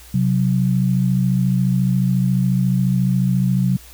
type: tone pair together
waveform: sine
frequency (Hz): 130.89 / 185.1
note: C3 / F#3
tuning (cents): +1 / +1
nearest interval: tritone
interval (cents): 600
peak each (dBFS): -17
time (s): 0.14-3.77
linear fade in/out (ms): 5
effects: added 60 Hz sine -43 dBFS peak until 3.93 s + white hiss -44 dBFS RMS until 3.93 s